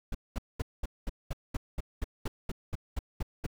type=noise bursts; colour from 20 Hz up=brown; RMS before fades=-31 dBFS; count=15; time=0.12-3.465 s; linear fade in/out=5 ms; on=27 ms; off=210 ms; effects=none